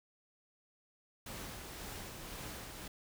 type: noise with tremolo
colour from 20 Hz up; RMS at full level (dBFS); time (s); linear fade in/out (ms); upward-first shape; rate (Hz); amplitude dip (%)
pink; -45; 1.26-2.88; 5; sine; 1.9; 30
effects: none